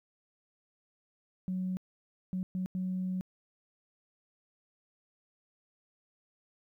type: tone bursts at uneven times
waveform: sine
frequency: 185 Hz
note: F#3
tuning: in tune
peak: -30 dBFS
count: 4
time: 1.48-1.77 / 2.33-2.43 / 2.55-2.66 / 2.75-3.21 s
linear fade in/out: 0 ms
effects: tanh soft clip ceiling -26 dBFS + 12-bit